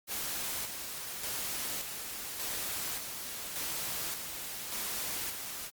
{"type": "noise with tremolo", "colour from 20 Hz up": "white", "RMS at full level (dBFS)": -36, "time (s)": [0.07, 5.71], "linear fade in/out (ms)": 50, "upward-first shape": "square", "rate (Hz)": 0.86, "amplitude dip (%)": 40, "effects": ["Opus 48 kbps"]}